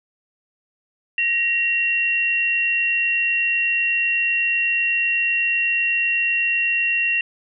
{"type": "tone pair together", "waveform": "sine", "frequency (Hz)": [1884, 2744], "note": ["A#6", "F7"], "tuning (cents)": [18, -31], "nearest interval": "perfect fifth", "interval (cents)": 651, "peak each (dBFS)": [-24, -18], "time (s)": [1.18, 7.21], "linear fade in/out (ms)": 2, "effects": []}